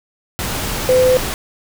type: tone in noise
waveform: sine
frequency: 510 Hz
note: C5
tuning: 44 cents flat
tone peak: -9 dBFS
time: 0.89-1.17 s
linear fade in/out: 0 ms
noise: pink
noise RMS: -22 dBFS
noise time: 0.39-1.34 s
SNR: +10 dB
effects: none